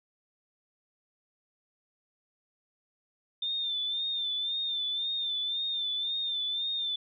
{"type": "tone with vibrato", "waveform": "sine", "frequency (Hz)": 3583, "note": "A7", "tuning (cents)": 31, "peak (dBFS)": -29, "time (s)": [3.42, 6.96], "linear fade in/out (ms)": 5, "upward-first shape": "sine", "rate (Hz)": 1.9, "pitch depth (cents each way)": 56, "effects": []}